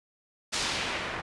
white noise with low-pass filter sweep, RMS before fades -32 dBFS, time 0.52-1.22 s, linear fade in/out 20 ms, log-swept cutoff 6200 to 1500 Hz, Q 0.94, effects resampled to 24000 Hz

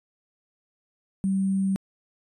sine tone with sample-and-hold, 192.7 Hz, G3, 29 cents flat, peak -21 dBFS, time 1.24-1.76 s, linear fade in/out 0 ms, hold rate 8820 Hz, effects resampled to 32000 Hz

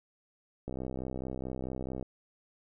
click train, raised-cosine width 2 ms, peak -24 dBFS, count 88, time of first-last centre 0.68-2.027 s, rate 64.6 Hz, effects none

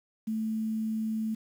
sine tone with quantisation, 220 Hz, A3, in tune, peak -28 dBFS, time 0.27-1.35 s, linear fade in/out 10 ms, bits 9, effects none

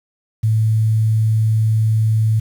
sine tone with quantisation, 110 Hz, A2, in tune, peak -12 dBFS, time 0.43-2.4 s, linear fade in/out 10 ms, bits 7, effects none

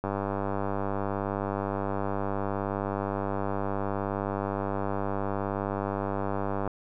click train, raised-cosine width 1 ms, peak -16 dBFS, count 660, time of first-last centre 0.04-6.676 s, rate 99.3 Hz, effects none

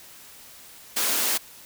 white high-pass noise, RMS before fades -24 dBFS, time 0.96-1.38 s, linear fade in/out 10 ms, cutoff 200 Hz, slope 96 dB/octave, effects white hiss -47 dBFS RMS until 1.65 s

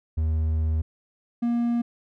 triangle tone pair in turn, 79 / 236.7 Hz, D#2 / A#3, +27 / +27 cents, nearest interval octave + perfect fifth, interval 1900 cents, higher second, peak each -19 dBFS, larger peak neither, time 0.17-0.82 / 1.42-1.82 s, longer first, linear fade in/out 10 ms, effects none

